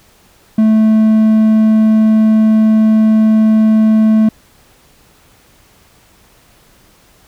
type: tone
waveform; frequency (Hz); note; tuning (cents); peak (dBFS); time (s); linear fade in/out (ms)
triangle; 218.4; A3; -13; -4; 0.58-4.29; 5
effects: pink hiss -48 dBFS RMS until 7.27 s